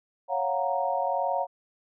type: chord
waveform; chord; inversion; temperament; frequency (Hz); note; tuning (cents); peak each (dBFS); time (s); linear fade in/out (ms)
sine; Gb major seventh; second; equal; 554.4 / 698.5 / 740 / 932.3; Db5 / F5 / Gb5 / Bb5; 0 / 0 / 0 / 0; -30; 0.28-1.47; 50
effects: none